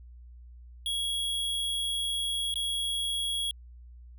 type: tone with dropouts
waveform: square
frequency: 3322 Hz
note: G#7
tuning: in tune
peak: -29 dBFS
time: 0.86-3.51 s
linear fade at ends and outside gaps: 1 ms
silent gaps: 2.541-2.557 s
effects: added 60 Hz sine -46 dBFS peak until 4.18 s